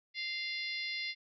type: harmonic tone with a mistuned harmonic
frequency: 696 Hz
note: F5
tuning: 6 cents flat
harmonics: 3 / 4 / 5 / 6 / 7 / 8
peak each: -38 / -46 / -44 / -43 / -44 / -55 dBFS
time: 0.14-1.15 s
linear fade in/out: 50 ms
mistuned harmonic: 8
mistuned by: -18 cents
effects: none